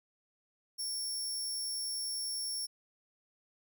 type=tone; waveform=25% pulse; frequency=5470 Hz; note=F8; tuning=37 cents flat; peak=-30 dBFS; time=0.78-2.67 s; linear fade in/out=20 ms; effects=none